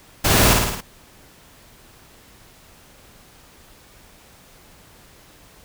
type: noise with echo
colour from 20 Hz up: pink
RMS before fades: -17 dBFS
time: 0.24-0.54 s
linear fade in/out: 10 ms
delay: 54 ms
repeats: 5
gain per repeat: -3 dB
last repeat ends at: 0.81 s
effects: pink hiss -49 dBFS RMS until 5.64 s